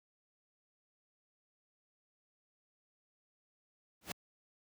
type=noise with exponential growth; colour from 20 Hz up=pink; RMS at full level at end=-34 dBFS; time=4.01-4.12 s; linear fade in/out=5 ms; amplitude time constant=23 ms; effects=high-pass 80 Hz 12 dB/octave